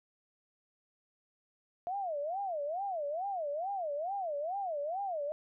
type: tone with vibrato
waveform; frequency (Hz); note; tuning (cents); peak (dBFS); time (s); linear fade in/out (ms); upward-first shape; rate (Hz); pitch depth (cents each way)
sine; 678; E5; +49; -33; 1.87-5.32; 0; sine; 2.3; 300
effects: none